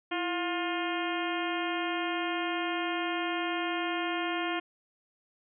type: harmonic tone with a mistuned harmonic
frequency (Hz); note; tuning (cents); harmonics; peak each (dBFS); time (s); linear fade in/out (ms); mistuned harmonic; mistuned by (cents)
354.1; F4; +24; 1 / 2 / 3 / 4 / 5 / 6 / 7 / 8 / 9; -33 / -36 / -38 / -39 / -40 / -41 / -41 / -42 / -43; 0.11-4.6; 10; 1; -93
effects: none